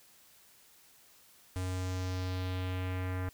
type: tone with low-pass filter sweep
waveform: square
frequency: 92.2 Hz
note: F#2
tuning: 6 cents flat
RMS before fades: -35 dBFS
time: 1.56-3.29 s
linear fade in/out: 0 ms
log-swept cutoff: 9900 to 1700 Hz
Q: 1.9
effects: white hiss -61 dBFS RMS until 3.33 s